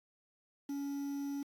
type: tone with quantisation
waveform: triangle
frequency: 281 Hz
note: C#4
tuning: 24 cents sharp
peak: -34 dBFS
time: 0.69-1.43 s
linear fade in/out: 5 ms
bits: 9
effects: AAC 64 kbps